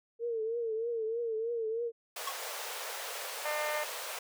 sine tone with vibrato, 455.6 Hz, A#4, 40 cents flat, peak -31 dBFS, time 0.19-1.92 s, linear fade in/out 50 ms, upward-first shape triangle, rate 3.2 Hz, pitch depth 89 cents each way
pink high-pass noise, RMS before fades -40 dBFS, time 2.16-4.19 s, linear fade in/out 5 ms, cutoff 460 Hz, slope 48 dB/octave
square tone with exponential decay, 1097 Hz, C#6, 18 cents flat, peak -31 dBFS, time 2.27-2.37 s, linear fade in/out 5 ms, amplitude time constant 20 ms
harmonic tone, 300.9 Hz, D4, 42 cents sharp, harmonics 2 / 3 / 4 / 5 / 6 / 7 / 8 / 9 / 10, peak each -35 / -40 / -41 / -48 / -41 / -41 / -47 / -54 / -53 dBFS, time 3.45-3.84 s, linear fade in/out 5 ms
effects none

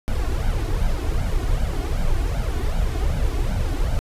brown noise with flanger, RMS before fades -21 dBFS, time 0.08-3.99 s, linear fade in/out 0 ms, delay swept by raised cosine 1.3 to 2.8 ms, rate 2.6 Hz, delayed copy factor +0.75, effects resampled to 32000 Hz

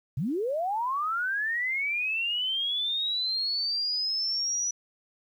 sine linear sweep, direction up, 111.3 to 5920 Hz, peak -26 dBFS, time 0.17-4.71 s, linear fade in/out 5 ms, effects 10-bit

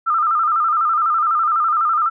sine tone with vibrato, 1277 Hz, D#6, 45 cents sharp, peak -14 dBFS, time 0.06-2.1 s, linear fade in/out 20 ms, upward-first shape square, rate 12 Hz, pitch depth 79 cents each way, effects none

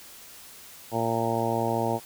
harmonic tone, 115.1 Hz, A#2, 22 cents flat, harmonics 1 / 2 / 3 / 4 / 5 / 6 / 7 / 8, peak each -32 / -32 / -32 / -32 / -32 / -32 / -32 / -32 dBFS, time 0.91-2 s, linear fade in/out 50 ms, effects white hiss -47 dBFS RMS until 2.05 s

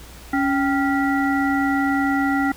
harmonic tone with a mistuned harmonic, 278.3 Hz, C#4, 7 cents sharp, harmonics 1 / 3 / 5 / 7, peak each -19 / -24 / -26 / -27 dBFS, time 0.33-2.52 s, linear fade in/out 5 ms, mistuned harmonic 3, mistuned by -110 cents, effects added 60 Hz sine -42 dBFS peak until 2.56 s + pink hiss -43 dBFS RMS until 2.56 s

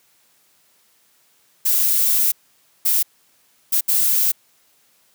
violet noise bursts at uneven times, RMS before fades -17 dBFS, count 4, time 1.65-2.32 / 2.85-3.03 / 3.72-3.81 / 3.88-4.32 s, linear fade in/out 10 ms, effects white hiss -59 dBFS RMS until 5.14 s + high-pass 100 Hz 12 dB/octave

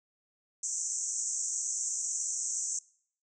pink band-pass noise, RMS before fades -34 dBFS, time 0.63-2.79 s, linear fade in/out 5 ms, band 6000 to 8000 Hz, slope 96 dB/octave, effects noise-tail reverb RT60 0.6 s tail -23 dB re dry

